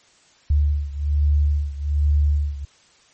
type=beating tone pair; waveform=sine; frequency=72.8 / 74 Hz; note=D2 / D2; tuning=-15 / +14 cents; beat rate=1.2 Hz; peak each=-18 / -21 dBFS; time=0.5-2.65 s; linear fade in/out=5 ms; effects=white hiss -55 dBFS RMS until 3.13 s + MP3 32 kbps